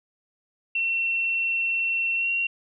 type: tone with pitch glide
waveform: sine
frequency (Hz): 2711 to 2746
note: E7 to F7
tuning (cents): +48 to -30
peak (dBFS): -22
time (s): 0.75-2.47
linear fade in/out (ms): 5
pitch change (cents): +22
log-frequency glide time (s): 2.16-2.29
effects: none